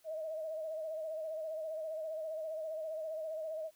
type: tone with vibrato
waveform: sine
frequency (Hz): 632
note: D#5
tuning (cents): +27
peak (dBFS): -37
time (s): 0.04-3.71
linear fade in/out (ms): 50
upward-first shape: sine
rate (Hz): 15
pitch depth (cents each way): 50
effects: white hiss -69 dBFS RMS until 3.75 s